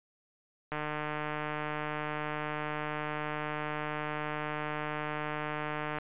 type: click train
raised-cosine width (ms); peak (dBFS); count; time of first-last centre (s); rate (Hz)
0.5; -20; 796; 0.72-5.985; 151
effects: resampled to 8000 Hz